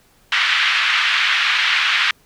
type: band-pass noise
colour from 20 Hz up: white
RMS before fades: -17 dBFS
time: 0.32-2.11 s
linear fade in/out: 2 ms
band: 1300 to 3200 Hz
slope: 24 dB/octave
effects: pink hiss -55 dBFS RMS until 2.25 s